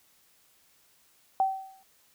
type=tone with exponential decay; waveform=sine; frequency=769 Hz; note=G5; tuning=33 cents flat; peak=-19 dBFS; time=1.4-1.83 s; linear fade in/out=1 ms; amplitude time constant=93 ms; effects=white hiss -64 dBFS RMS until 2.14 s

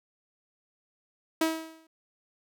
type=tone with exponential decay; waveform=sawtooth; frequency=321.9 Hz; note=E4; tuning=41 cents flat; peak=-18 dBFS; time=1.41-1.87 s; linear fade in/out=5 ms; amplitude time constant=100 ms; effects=none

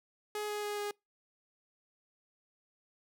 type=tone with pitch steps; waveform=sawtooth; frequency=420 / 417.3 / 414.7 / 412.1 Hz; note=G#4 / G#4 / G#4 / G#4; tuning=+19 / +8 / -3 / -13 cents; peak=-31 dBFS; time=0.35-0.91 s; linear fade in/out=2 ms; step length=140 ms; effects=noise-tail reverb RT60 0.2 s tail -26 dB re dry

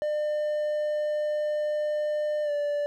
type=tone with pitch glide; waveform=triangle; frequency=601 to 583.6 Hz; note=D5 to D5; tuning=+40 to -11 cents; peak=-23 dBFS; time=0.02-2.86 s; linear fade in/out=0 ms; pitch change=-51 cents; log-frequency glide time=2.43-2.51 s; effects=none

